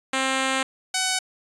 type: tone pair in turn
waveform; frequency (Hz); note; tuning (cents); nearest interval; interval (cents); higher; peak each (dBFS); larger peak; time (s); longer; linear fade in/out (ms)
5% pulse; 265 / 749.5; C4 / F#5; +22 / +22; octave + tritone; 1800; second; -10; neither; 0.13-0.63 / 0.94-1.19; first; 5
effects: resampled to 24000 Hz